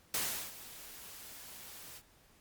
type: noise with ADSR envelope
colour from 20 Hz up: white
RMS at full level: -33 dBFS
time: 0.14-2.02 s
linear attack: 3 ms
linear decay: 370 ms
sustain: -17 dB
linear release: 50 ms
effects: pink hiss -65 dBFS RMS until 2.4 s + Opus 48 kbps